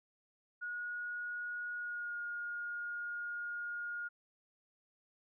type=tone with pitch glide; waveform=sine; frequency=1448 to 1426.4 Hz; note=F#6 to F6; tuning=-38 to +36 cents; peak=-38 dBFS; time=0.61-4.09 s; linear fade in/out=20 ms; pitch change=-26 cents; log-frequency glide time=1.76-2.17 s; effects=none